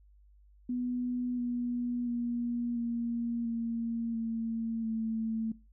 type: tone with pitch steps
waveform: sine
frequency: 246.9 / 242.8 / 238.8 / 234.8 / 230.9 / 227.1 / 223.3 Hz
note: B3 / B3 / A#3 / A#3 / A#3 / A#3 / A3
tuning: 0 / -29 / +42 / +13 / -16 / -45 / +26 cents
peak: -30 dBFS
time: 0.69-5.52 s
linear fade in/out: 5 ms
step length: 690 ms
effects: noise-tail reverb RT60 0.3 s tail -21 dB re dry + added 50 Hz sine -57 dBFS peak until 5.72 s